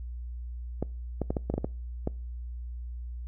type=clicks; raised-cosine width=2 ms; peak=-15 dBFS; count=9; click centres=0.826 / 1.217 / 1.305 / 1.368 / 1.5 / 1.54 / 1.58 / 1.645 / 2.074 s; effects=noise-tail reverb RT60 0.4 s tail -25 dB re dry + added 60 Hz sine -35 dBFS peak until 3.27 s